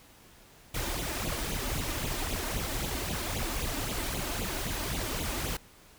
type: noise with flanger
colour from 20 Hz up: pink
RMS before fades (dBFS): -33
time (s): 0.74-5.57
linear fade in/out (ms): 5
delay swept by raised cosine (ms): 0.28 to 3.38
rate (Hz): 3.8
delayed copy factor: +0.8
effects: pink hiss -56 dBFS RMS until 5.98 s